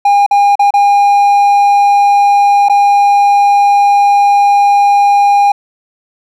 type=tone with dropouts; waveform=triangle; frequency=810 Hz; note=G#5; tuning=43 cents flat; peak=-3 dBFS; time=0.05-5.52 s; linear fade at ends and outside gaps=5 ms; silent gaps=0.264-0.31 / 0.555-0.593 / 0.707-0.738 / 2.686-2.696 s; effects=none